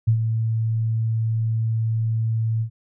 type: tone with ADSR envelope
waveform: sine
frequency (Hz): 112.3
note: A2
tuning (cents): +36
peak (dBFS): -12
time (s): 0.07-2.7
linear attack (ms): 13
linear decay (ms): 86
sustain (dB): -7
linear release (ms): 88
effects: none